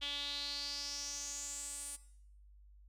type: tone with band-pass filter sweep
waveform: sawtooth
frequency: 286.1 Hz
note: D4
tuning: 45 cents flat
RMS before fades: -42 dBFS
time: 0.01-1.97 s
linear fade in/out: 20 ms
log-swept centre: 3300 to 9300 Hz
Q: 6.3
effects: noise-tail reverb RT60 0.7 s tail -17 dB re dry + added 50 Hz sine -57 dBFS peak until 2.88 s